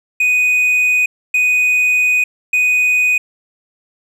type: tone bursts at uneven times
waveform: triangle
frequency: 2489 Hz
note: D#7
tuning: in tune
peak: -9 dBFS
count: 3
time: 0.2-1.06 / 1.34-2.24 / 2.53-3.18 s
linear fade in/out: 5 ms
effects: none